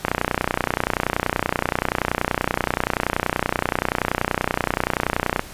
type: click train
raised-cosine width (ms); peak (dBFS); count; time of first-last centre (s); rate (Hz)
0.5; -3; 164; 0.05-5.394; 30.5
effects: pink hiss -39 dBFS RMS until 5.53 s + resampled to 32000 Hz